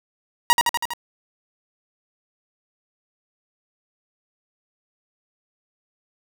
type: tone with echo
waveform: sawtooth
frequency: 951 Hz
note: A#5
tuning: 34 cents sharp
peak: -7 dBFS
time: 0.5-0.53 s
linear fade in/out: 0 ms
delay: 81 ms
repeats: 5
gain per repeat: -3 dB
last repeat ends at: 0.935 s
effects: none